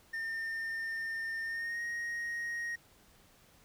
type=tone with pitch glide; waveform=triangle; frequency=1811 to 1874.9 Hz; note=A6 to A#6; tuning=+49 to +9 cents; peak=-33 dBFS; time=0.13-2.76 s; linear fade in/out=10 ms; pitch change=+60 cents; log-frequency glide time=1.44-1.82 s; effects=pink hiss -63 dBFS RMS until 3.64 s